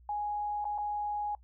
sine tone with dropouts, 830.6 Hz, G#5, in tune, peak -31 dBFS, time 0.09-1.35 s, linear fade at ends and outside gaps 2 ms, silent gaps 0.644-0.652 / 0.78-0.784 s, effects noise-tail reverb RT60 0.1 s tail -23 dB re dry + added 60 Hz sine -55 dBFS peak until 1.43 s

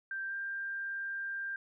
sine tone with pitch glide, 1574 to 1589.5 Hz, G6 to G6, +7 to +24 cents, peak -35 dBFS, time 0.11-1.56 s, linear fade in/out 2 ms, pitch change +17 cents, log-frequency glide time 0.28-0.33 s, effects none

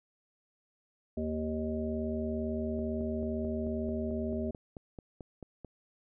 harmonic tone, 77.78 Hz, D#2, in tune, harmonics 1 / 3 / 5 / 7 / 8, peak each -38 / -34 / -38 / -47 / -39 dBFS, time 1.17-4.51 s, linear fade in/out 5 ms
click train, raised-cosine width 2 ms, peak -30 dBFS, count 14, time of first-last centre 2.79-5.647 s, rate 4.55 Hz
effects none

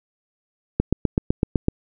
click train, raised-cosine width 3 ms, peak -4 dBFS, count 8, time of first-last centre 0.8-1.684 s, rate 7.92 Hz, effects none

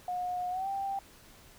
sine tone with pitch glide, 721 to 786.3 Hz, F#5 to G5, -45 to +5 cents, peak -31 dBFS, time 0.08-0.99 s, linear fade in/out 2 ms, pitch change +150 cents, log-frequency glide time 0.5-0.68 s, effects pink hiss -56 dBFS RMS until 1.58 s

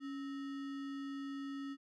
sine tone with sample-and-hold, 277.2 Hz, C#4, in tune, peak -40 dBFS, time 0-1.77 s, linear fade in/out 50 ms, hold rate 1575 Hz, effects low-pass 4000 Hz 12 dB/octave

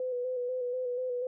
sine tone with vibrato, 500 Hz, B4, 21 cents sharp, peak -30 dBFS, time 0-1.27 s, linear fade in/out 2 ms, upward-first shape square, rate 4.1 Hz, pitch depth 31 cents each way, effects none

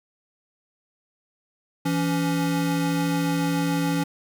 square tone pair together, 167.52 / 281.5 Hz, E3 / C#4, +28 / +27 cents, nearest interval major sixth, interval 899 cents, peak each -25 dBFS, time 1.85-4.04 s, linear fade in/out 10 ms, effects none

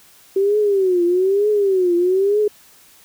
sine tone with vibrato, 382.6 Hz, G4, 42 cents flat, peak -13 dBFS, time 0.36-2.48 s, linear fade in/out 5 ms, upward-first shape triangle, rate 1.1 Hz, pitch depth 190 cents each way, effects white hiss -49 dBFS RMS until 3.04 s

